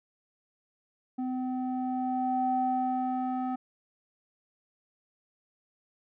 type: tone with low-pass filter sweep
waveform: square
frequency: 255.3 Hz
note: C4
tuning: 42 cents flat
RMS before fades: -30 dBFS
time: 1.18-3.56 s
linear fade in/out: 10 ms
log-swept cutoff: 560 to 980 Hz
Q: 5.9
effects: none